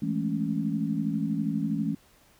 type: chord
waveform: sine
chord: A major seventh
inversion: second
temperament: equal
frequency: 164.81 / 207.7 / 220 / 277.2 Hz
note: E3 / G#3 / A3 / C#4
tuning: 0 / 0 / 0 / 0 cents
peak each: -31 dBFS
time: 0.02-1.95 s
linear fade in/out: 5 ms
effects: pink hiss -60 dBFS RMS until 2.39 s